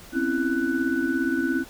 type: tone cluster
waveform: sine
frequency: 254.5 / 271.8 / 332.4 / 1488 Hz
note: C4 / C#4 / E4 / F#6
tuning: -48 / -34 / +15 / +9 cents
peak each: -28 / -26 / -26 / -29 dBFS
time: 0.12-1.65 s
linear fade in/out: 50 ms
effects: pink hiss -46 dBFS RMS until 1.69 s